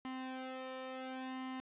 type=tone with flanger; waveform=sawtooth; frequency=259.7 Hz; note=C4; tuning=13 cents flat; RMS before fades=-44 dBFS; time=0.05-1.6 s; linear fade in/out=0 ms; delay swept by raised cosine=1 to 1.68 ms; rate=0.71 Hz; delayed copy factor=+0.8; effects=resampled to 8000 Hz + 13-bit